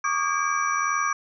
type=tone cluster; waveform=sine; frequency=1127 / 1209 / 1618 / 2305 / 5820 Hz; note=C#6 / D6 / G#6 / D7 / F#8; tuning=+28 / +50 / -46 / -33 / -29 cents; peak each=-26 / -26 / -29 / -32 / -34 dBFS; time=0.04-1.13 s; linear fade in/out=5 ms; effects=none